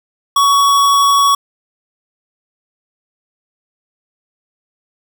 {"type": "tone", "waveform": "square", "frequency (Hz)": 1122, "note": "C#6", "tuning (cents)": 21, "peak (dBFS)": -9, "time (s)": [0.36, 1.35], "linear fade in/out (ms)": 5, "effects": []}